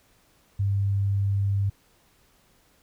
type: tone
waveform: sine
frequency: 99.3 Hz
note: G2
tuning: 23 cents sharp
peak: -21 dBFS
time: 0.59-1.7 s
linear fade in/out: 10 ms
effects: pink hiss -62 dBFS RMS until 2.82 s